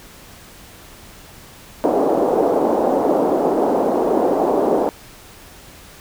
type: band-pass noise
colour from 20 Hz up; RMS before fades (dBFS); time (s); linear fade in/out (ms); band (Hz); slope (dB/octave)
pink; -17; 1.84-4.89; 0; 290 to 770; 24
effects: pink hiss -42 dBFS RMS until 6 s